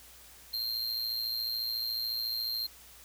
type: tone with amplitude modulation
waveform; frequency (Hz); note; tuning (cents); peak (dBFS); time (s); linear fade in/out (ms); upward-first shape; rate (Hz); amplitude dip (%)
square; 4186; C8; 0; -29; 0.53-2.67; 10; sine; 114; 65
effects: added 60 Hz sine -61 dBFS peak until 3.04 s + white hiss -54 dBFS RMS until 3.04 s